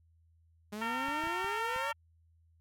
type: exponential sweep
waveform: sawtooth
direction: up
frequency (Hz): 204.4 to 586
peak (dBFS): -34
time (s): 0.72-1.92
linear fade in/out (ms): 10
type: harmonic tone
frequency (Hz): 456.2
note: A#4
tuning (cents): -37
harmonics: 2 / 3 / 4 / 5 / 6 / 7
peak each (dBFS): -36 / -38 / -40 / -45 / -45 / -48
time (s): 0.81-1.93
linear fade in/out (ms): 10
type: clicks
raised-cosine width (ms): 5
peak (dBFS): -38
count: 5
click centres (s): 1.085 / 1.238 / 1.271 / 1.445 / 1.762
effects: added 82 Hz sine -63 dBFS peak until 2.6 s + MP3 96 kbps